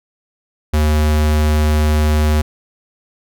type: tone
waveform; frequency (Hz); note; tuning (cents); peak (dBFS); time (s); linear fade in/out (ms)
square; 76.1; D#2; -38; -12; 0.73-2.42; 10
effects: none